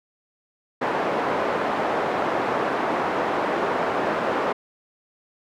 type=band-pass noise; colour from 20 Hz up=pink; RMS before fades=-24 dBFS; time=0.81-4.53 s; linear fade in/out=10 ms; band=400 to 1200 Hz; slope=12 dB/octave; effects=none